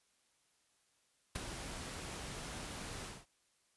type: noise with ADSR envelope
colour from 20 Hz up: pink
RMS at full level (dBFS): -37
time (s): 1.35-3.26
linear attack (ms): 8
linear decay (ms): 15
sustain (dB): -8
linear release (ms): 220
effects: white hiss -75 dBFS RMS until 3.76 s + resampled to 24000 Hz